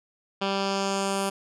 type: tone with low-pass filter sweep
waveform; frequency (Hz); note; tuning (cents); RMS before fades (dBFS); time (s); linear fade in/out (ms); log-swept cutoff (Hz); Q
10% pulse; 196; G3; 0; -27; 0.41-1.3; 10; 3700 to 11000; 1.9
effects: none